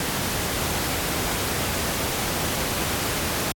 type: noise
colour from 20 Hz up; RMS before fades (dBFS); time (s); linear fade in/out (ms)
pink; -25; 0-3.52; 2
effects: high-pass 60 Hz 12 dB/octave + AAC 64 kbps